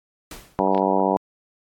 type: noise with exponential decay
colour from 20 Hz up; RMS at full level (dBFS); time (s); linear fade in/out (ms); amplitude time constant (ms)
pink; -34; 0.31-0.68; 2; 79
type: harmonic tone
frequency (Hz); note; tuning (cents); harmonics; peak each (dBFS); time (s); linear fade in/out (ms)
96.2; G2; -32; 2 / 3 / 4 / 5 / 6 / 7 / 8 / 9 / 10; -26 / -26 / -26 / -26 / -26 / -26 / -26 / -26 / -26; 0.59-1.17; 0
type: clicks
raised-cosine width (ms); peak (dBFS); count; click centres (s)
0.3; -20; 2; 0.748 / 0.778
effects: AAC 64 kbps